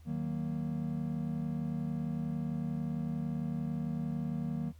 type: chord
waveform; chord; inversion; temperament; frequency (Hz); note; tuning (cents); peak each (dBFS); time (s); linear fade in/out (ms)
triangle; D# minor; none; just; 155.56 / 186.68 / 233.3; D#3 / F#3 / A#3; 0 / +16 / +2; -34 / -37 / -35; 0.05-4.73; 50
effects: added 79 Hz sine -52 dBFS peak until 4.79 s + pink hiss -68 dBFS RMS until 4.79 s